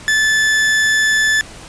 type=tone; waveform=40% pulse; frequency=1742 Hz; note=A6; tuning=18 cents flat; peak=-11 dBFS; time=0.08-1.41 s; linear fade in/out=0 ms; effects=pink hiss -36 dBFS RMS until 1.68 s + resampled to 22050 Hz